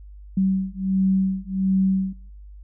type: beating tone pair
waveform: sine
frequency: 190 / 191.4 Hz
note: F#3 / G3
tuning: +46 / -41 cents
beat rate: 1.4 Hz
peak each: -22 dBFS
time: 0.37-2.13 s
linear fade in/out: 5 ms
effects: noise-tail reverb RT60 0.7 s tail -23 dB re dry + added 50 Hz sine -39 dBFS peak until 2.63 s